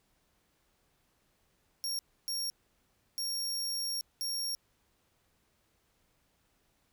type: tone bursts at uneven times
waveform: sawtooth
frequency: 5560 Hz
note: F8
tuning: 9 cents flat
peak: -30 dBFS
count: 4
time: 1.84-1.99 / 2.28-2.5 / 3.18-4.01 / 4.21-4.55 s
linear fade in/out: 0 ms
effects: pink hiss -73 dBFS RMS until 6.92 s